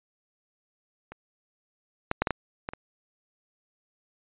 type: clicks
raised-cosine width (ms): 0.5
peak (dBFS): -26 / -10 / -7 / -10 / -10 / -16 / -22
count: 7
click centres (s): 1.12 / 2.114 / 2.22 / 2.272 / 2.307 / 2.689 / 2.735
effects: resampled to 8000 Hz